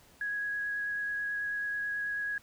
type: tone with vibrato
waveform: sine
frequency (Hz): 1662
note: G#6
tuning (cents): +1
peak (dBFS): -31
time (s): 0.21-2.38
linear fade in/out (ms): 2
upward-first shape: sine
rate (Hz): 9.2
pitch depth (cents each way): 9
effects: pink hiss -60 dBFS RMS until 2.42 s